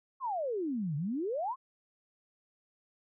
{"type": "exponential two-way sweep", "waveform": "sine", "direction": "down then up", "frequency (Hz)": [1115, 138.59, 1115], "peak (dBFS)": -31, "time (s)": [0.2, 1.56], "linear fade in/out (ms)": 50, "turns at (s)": 0.96, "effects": []}